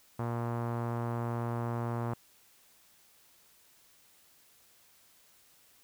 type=tone with low-pass filter; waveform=sawtooth; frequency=118.1 Hz; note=A#2; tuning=23 cents sharp; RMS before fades=-34 dBFS; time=0.19-2.14 s; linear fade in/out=5 ms; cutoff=1100 Hz; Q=1.8; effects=white hiss -63 dBFS RMS until 5.83 s